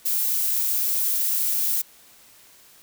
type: noise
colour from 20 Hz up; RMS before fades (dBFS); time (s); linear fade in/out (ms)
violet; -23; 0.05-1.82; 10
effects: white hiss -52 dBFS RMS until 2.82 s